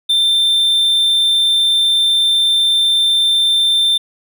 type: tone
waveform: triangle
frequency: 3572 Hz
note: A7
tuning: 25 cents sharp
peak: -9 dBFS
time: 0.09-3.98 s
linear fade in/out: 10 ms
effects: none